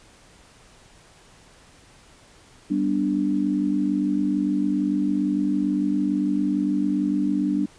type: chord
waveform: sine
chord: G major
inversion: none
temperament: equal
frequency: 196 / 246.9 / 293.7 Hz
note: G3 / B3 / D4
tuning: 0 / 0 / 0 cents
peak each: -25 / -27 / -22 dBFS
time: 2.7-7.66 s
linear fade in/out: 10 ms
effects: pink hiss -52 dBFS RMS until 7.78 s + resampled to 22050 Hz